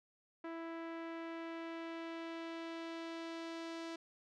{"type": "tone with low-pass filter sweep", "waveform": "sawtooth", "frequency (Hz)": 330.4, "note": "E4", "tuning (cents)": 4, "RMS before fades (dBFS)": -45, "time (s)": [0.44, 3.96], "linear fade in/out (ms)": 5, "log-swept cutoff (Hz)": [1800, 5200], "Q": 1.1, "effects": []}